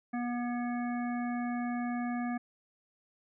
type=harmonic tone with a mistuned harmonic; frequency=241.8 Hz; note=B3; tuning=36 cents flat; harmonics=1 / 3 / 5 / 7 / 9; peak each=-32 / -39 / -46 / -45 / -49 dBFS; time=0.13-2.38 s; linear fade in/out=10 ms; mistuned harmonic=9; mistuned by=+24 cents; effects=none